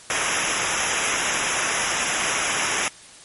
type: noise with comb filter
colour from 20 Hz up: pink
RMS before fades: -23 dBFS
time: 0.1-2.88 s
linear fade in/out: 0 ms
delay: 0.23 ms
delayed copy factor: -0.95
effects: white hiss -45 dBFS RMS until 3.24 s + MP3 48 kbps